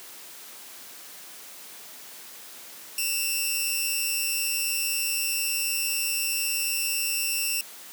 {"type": "tone pair together", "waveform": "10% pulse", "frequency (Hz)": [2632, 2783], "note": ["E7", "F7"], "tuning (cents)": [-3, -7], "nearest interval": "minor second", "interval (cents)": 96, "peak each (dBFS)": -19, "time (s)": [2.98, 7.61], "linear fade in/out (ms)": 2, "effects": ["white hiss -44 dBFS RMS until 7.92 s", "high-pass 200 Hz 12 dB/octave"]}